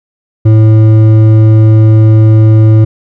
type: tone with hard clipping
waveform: sine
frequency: 109.5 Hz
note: A2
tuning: 8 cents flat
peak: -3 dBFS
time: 0.45-2.85 s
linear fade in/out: 10 ms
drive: 8 dB
effects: none